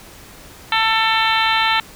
harmonic tone, 445.3 Hz, A4, 21 cents sharp, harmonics 2 / 3 / 4 / 5 / 6 / 7 / 8 / 9, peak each -19 / -21 / -22 / -23 / -24 / -24 / -25 / -26 dBFS, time 0.72-1.8 s, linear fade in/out 2 ms, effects pink hiss -41 dBFS RMS until 1.95 s

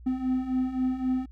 triangle beating tone pair, 254.4 / 258.2 Hz, C4 / C4, -48 / -23 cents, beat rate 3.8 Hz, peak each -29 / -24 dBFS, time 0.06-1.26 s, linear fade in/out 10 ms, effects added 60 Hz sine -44 dBFS peak until 1.31 s

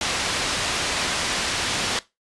white low-pass noise, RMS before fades -25 dBFS, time 0.01-1.99 s, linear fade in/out 2 ms, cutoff 4900 Hz, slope 12 dB/octave, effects noise-tail reverb RT60 0.2 s tail -18 dB re dry + resampled to 24000 Hz

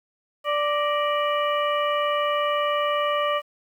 harmonic tone with a mistuned harmonic, 587.3 Hz, D5, in tune, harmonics 1 / 2 / 3 / 4 / 5, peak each -24 / -24 / -33 / -35 / -32 dBFS, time 0.44-3.42 s, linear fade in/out 50 ms, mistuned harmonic 3, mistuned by +110 cents, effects 9-bit

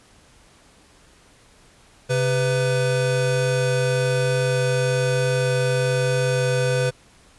square tone pair together, 132.8 / 500.5 Hz, C3 / B4, +26 / +23 cents, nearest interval octave + major seventh, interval 2297 cents, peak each -22 dBFS, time 2.09-6.91 s, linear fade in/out 20 ms, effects pink hiss -53 dBFS RMS until 7.38 s + resampled to 24000 Hz

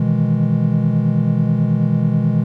triangle chord, E major seventh, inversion second, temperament equal, 123.47 / 155.56 / 164.81 / 207.7 Hz, B2 / D#3 / E3 / G#3, 0 / 0 / 0 / 0 cents, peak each -17 dBFS, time 0-2.44 s, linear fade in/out 5 ms, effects none

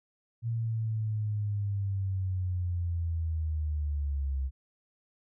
sine linear sweep, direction down, 116.54 to 65.8 Hz, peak -28 dBFS, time 0.42-4.51 s, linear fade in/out 50 ms, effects none

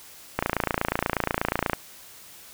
click train, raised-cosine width 0.5 ms, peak -7 dBFS, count 39, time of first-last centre 0.39-1.733 s, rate 28.3 Hz, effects white hiss -47 dBFS RMS until 2.53 s

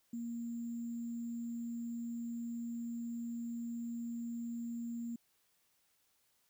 sine tone with sample-and-hold, 234.2 Hz, A#3, 8 cents sharp, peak -38 dBFS, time 0.13-5.16 s, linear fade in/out 5 ms, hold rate 7350 Hz, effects white hiss -75 dBFS RMS until 6.49 s

